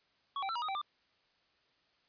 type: tone with pitch steps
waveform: square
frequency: 1116 / 778 / 1339 / 956 / 1249 / 777 / 1190 Hz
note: C#6 / G5 / E6 / A#5 / D#6 / G5 / D6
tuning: +11 / -13 / +27 / +43 / +6 / -16 / +22 cents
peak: -35 dBFS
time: 0.36-0.815 s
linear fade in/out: 2 ms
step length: 65 ms
effects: white hiss -72 dBFS RMS until 2.08 s + resampled to 11025 Hz